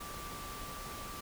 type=tone in noise; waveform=sine; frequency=1169 Hz; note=D6; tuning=8 cents flat; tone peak=-46 dBFS; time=0-1.21 s; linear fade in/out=10 ms; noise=pink; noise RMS=-45 dBFS; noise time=0-1.21 s; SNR=-4 dB; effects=none